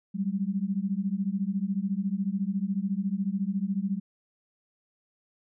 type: beating tone pair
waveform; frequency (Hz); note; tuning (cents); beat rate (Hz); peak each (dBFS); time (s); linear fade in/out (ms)
sine; 188.8 / 202.8; F#3 / G#3; +35 / -41; 14; -29; 0.14-4; 20
effects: none